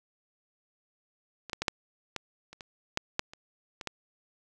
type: clicks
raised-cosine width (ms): 0.2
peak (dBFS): -24 / -15 / -13 / -8 / -16 / -29 / -25 / -10 / -9 / -28 / -22 / -16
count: 12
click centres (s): 1.497 / 1.532 / 1.62 / 1.682 / 2.163 / 2.53 / 2.608 / 2.974 / 3.194 / 3.335 / 3.812 / 3.873
effects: none